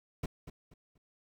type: noise with echo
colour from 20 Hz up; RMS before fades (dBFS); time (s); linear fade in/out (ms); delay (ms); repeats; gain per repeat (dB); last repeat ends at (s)
brown; -35; 0.23-0.26; 5; 240; 3; -11; 0.98
effects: none